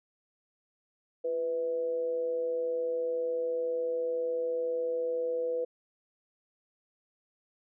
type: tone with amplitude modulation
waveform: sine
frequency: 496 Hz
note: B4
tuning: 7 cents sharp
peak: -26 dBFS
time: 1.24-5.65 s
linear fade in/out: 10 ms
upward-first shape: sine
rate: 154 Hz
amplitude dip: 50%
effects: none